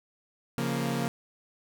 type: chord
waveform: sawtooth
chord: Bb minor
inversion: first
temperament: equal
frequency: 138.59 / 174.61 / 233.1 Hz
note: Db3 / F3 / Bb3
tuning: 0 / 0 / 0 cents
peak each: -28 / -30 / -27 dBFS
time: 0.58-1.08 s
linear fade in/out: 0 ms
effects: none